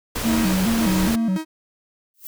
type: noise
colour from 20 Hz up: pink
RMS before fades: -26 dBFS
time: 0.15-1.16 s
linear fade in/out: 10 ms
type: tone with vibrato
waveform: triangle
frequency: 206.6 Hz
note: G#3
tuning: 9 cents flat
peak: -16 dBFS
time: 0.24-1.38 s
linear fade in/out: 20 ms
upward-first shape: square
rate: 2.4 Hz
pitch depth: 170 cents each way
type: tone with tremolo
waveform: 45% pulse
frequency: 316.9 Hz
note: D#4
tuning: 32 cents sharp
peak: -25 dBFS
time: 0.25-1.45 s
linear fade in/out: 50 ms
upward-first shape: square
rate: 1.8 Hz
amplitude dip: 75%
type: noise with exponential growth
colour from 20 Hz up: violet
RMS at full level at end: -32 dBFS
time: 2.14-2.27 s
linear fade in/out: 0 ms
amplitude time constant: 28 ms
effects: none